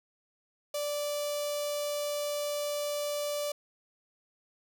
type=tone with notch filter; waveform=sawtooth; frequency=585 Hz; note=D5; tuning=7 cents flat; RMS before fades=-33 dBFS; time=0.74-3.52 s; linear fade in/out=5 ms; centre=1600 Hz; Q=0.66; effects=none